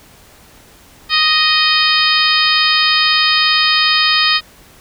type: harmonic tone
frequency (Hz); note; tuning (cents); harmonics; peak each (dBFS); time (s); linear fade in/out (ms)
622.3; D#5; 0; 2 / 3 / 4 / 5 / 6 / 7 / 8; -18 / -18 / -18 / -18 / -18 / -18 / -18; 1.09-4.41; 50
effects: pink hiss -44 dBFS RMS until 4.8 s